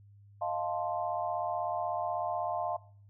sine chord, F dominant seventh, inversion third, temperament equal, 622.3 / 698.5 / 880 / 1046.5 Hz, Eb5 / F5 / A5 / C6, 0 / 0 / 0 / 0 cents, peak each -37 / -33 / -38 / -39 dBFS, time 0.41-2.77 s, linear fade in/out 10 ms, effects noise-tail reverb RT60 0.5 s tail -20 dB re dry + added 101 Hz sine -54 dBFS peak until 3.09 s

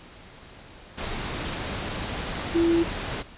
sine tone in noise, 336 Hz, E4, 33 cents sharp, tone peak -18 dBFS, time 2.54-2.84 s, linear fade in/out 20 ms, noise pink, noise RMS -31 dBFS, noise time 0.97-3.23 s, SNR +10 dB, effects pink hiss -47 dBFS RMS until 3.37 s + resampled to 8000 Hz

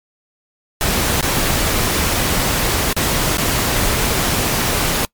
pink noise with dropouts, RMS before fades -17 dBFS, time 0.81-5.05 s, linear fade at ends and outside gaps 0 ms, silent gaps 1.21-1.227 / 2.929-2.965 / 3.371-3.382 s, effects noise-tail reverb RT60 0.1 s tail -24 dB re dry + MP3 96 kbps

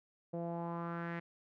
sawtooth tone with low-pass filter sweep, 169.6 Hz, E3, 50 cents sharp, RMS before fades -40 dBFS, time 0.33-1.2 s, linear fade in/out 10 ms, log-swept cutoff 570 to 2000 Hz, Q 3.3, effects none

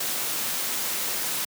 white noise, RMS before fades -28 dBFS, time 0-1.45 s, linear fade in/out 5 ms, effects high-pass 150 Hz 12 dB/octave

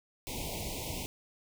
pink band-stop noise, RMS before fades -38 dBFS, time 0.27-1.06 s, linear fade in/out 0 ms, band 980 to 2100 Hz, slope 96 dB/octave, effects none

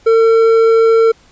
triangle tone with hard clipping, 452.3 Hz, A4, 48 cents sharp, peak -8 dBFS, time 0.06-1.12 s, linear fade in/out 10 ms, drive 10 dB, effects pink hiss -48 dBFS RMS until 1.31 s + resampled to 16000 Hz

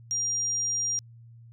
triangle tone, 5700 Hz, F8, 34 cents sharp, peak -22 dBFS, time 0.11-0.99 s, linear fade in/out 0 ms, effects tanh soft clip ceiling -24 dBFS + added 116 Hz sine -47 dBFS peak until 1.52 s

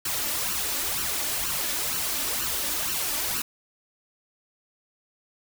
white noise with flanger, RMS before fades -28 dBFS, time 0.05-3.42 s, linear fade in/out 5 ms, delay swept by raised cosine 0.69 to 3.49 ms, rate 2.1 Hz, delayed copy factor +0.65, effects none

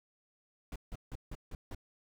brown noise bursts, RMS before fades -41 dBFS, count 6, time 0.72-1.748 s, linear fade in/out 2 ms, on 38 ms, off 160 ms, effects none

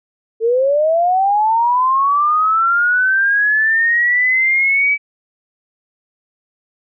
sine linear sweep, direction up, 440 to 2300 Hz, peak -11 dBFS, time 0.4-4.98 s, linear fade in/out 50 ms, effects none

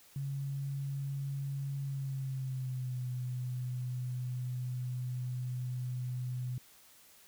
sine tone with pitch glide, 138.4 to 125.46 Hz, C#3 to B2, -2 to +28 cents, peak -34 dBFS, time 0.16-6.58 s, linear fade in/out 2 ms, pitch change -170 cents, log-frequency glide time 1.82-3 s, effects white hiss -60 dBFS RMS until 7.27 s

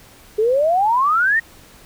sine exponential sweep, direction up, 415.3 to 1895 Hz, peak -13 dBFS, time 0.38-1.4 s, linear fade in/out 10 ms, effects pink hiss -46 dBFS RMS until 1.85 s

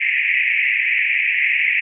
pink band-pass noise, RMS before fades -18 dBFS, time 0-1.81 s, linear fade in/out 20 ms, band 1900 to 2600 Hz, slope 96 dB/octave, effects none

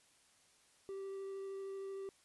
triangle tone with vibrato, 389.6 Hz, G4, 11 cents flat, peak -40 dBFS, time 0.89-2.09 s, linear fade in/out 0 ms, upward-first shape triangle, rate 13 Hz, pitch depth 9 cents each way, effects white hiss -69 dBFS RMS until 2.24 s + resampled to 24000 Hz

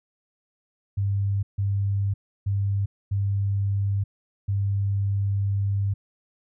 sine tone bursts at uneven times, 99.5 Hz, G2, 26 cents sharp, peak -21 dBFS, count 5, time 0.97-1.43 / 1.58-2.14 / 2.46-2.86 / 3.11-4.04 / 4.48-5.94 s, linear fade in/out 10 ms, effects none

